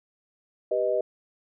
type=chord; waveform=sine; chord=G augmented; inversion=none; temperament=equal; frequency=392 / 493.9 / 622.3 Hz; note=G4 / B4 / D#5; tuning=0 / 0 / 0 cents; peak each=-29 / -27 / -25 dBFS; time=0.71-1.01 s; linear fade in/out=5 ms; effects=none